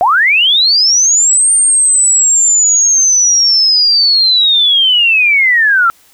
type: linear two-way sweep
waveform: sine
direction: up then down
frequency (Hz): 658 to 8840 to 1313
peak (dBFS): -6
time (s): 0.01-5.9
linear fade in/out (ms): 0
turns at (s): 1.52
effects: white hiss -47 dBFS RMS until 6.13 s